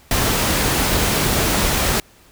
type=noise; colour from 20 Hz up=pink; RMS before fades=-18 dBFS; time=0.11-2 s; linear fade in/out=2 ms; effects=pink hiss -50 dBFS RMS until 2.31 s